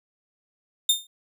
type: tone with exponential decay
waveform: sawtooth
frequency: 3632 Hz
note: A#7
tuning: 46 cents flat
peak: -11 dBFS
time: 0.89-1.07 s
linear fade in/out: 5 ms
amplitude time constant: 38 ms
effects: none